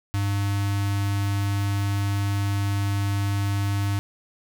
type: tone with notch filter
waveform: square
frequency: 100.3 Hz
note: G2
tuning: 40 cents sharp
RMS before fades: -24 dBFS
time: 0.14-3.99 s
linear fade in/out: 0 ms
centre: 480 Hz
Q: 1.3
effects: none